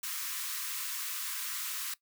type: high-pass noise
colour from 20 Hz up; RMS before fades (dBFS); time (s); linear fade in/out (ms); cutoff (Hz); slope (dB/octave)
white; -37; 0.03-1.94; 5; 1000; 96
effects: noise-tail reverb RT60 0.1 s tail -18 dB re dry